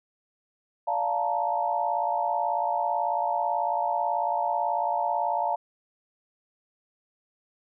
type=chord; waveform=sine; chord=Bb major seventh; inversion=first; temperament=just; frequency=582.7 / 699.2 / 874.1 / 932.3 Hz; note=D5 / F5 / A5 / Bb5; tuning=-14 / +2 / -12 / 0 cents; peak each=-33 / -28 / -28 / -30 dBFS; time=0.87-5.56 s; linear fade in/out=10 ms; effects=none